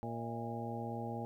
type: harmonic tone with a mistuned harmonic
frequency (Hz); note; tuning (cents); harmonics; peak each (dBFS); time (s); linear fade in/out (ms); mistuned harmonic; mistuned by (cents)
116.7; A#2; +2; 1 / 2 / 3 / 4 / 5 / 6 / 7; -43 / -43 / -48 / -47 / -49 / -49 / -44; 0.03-1.25; 0; 6; -82
effects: 12-bit